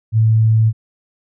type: tone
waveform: sine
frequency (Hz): 110.9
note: A2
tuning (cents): +14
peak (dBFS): -9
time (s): 0.12-0.73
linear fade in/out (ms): 50
effects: none